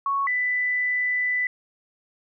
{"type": "tone pair in turn", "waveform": "sine", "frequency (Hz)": [1108.7, 1990.4], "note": ["C#6", "B6"], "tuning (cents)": [0, 13], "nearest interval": "minor seventh", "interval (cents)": 1013, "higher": "second", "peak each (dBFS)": -21, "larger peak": "neither", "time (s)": [[0.06, 0.27], [0.27, 1.47]], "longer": "second", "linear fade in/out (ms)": 2, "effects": []}